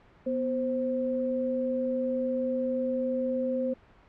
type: tone pair together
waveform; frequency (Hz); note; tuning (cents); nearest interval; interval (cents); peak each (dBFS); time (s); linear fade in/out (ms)
sine; 247 / 523.3; B3 / C5; 0 / 0; octave + minor second; 1300; -30 / -28; 0.26-3.74; 10
effects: pink hiss -57 dBFS RMS until 4.08 s + low-pass 2000 Hz 12 dB/octave